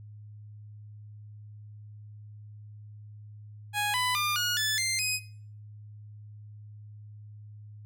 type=tone with pitch steps; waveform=15% pulse; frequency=830 / 998.5 / 1201.2 / 1445.1 / 1738.5 / 2091 / 2516 Hz; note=G#5 / B5 / D6 / F#6 / A6 / C7 / D#7; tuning=-1 / +19 / +39 / -41 / -21 / -2 / +19 cents; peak=-20 dBFS; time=3.73-5.2 s; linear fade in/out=50 ms; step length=210 ms; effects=noise-tail reverb RT60 0.5 s tail -17 dB re dry + added 105 Hz sine -44 dBFS peak until 7.85 s